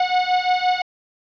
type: beating tone pair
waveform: 45% pulse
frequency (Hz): 727 / 732.8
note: F#5 / F#5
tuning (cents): -31 / -17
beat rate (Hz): 5.8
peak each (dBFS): -20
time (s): 0-0.82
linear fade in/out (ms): 5
effects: resampled to 11025 Hz + 7-bit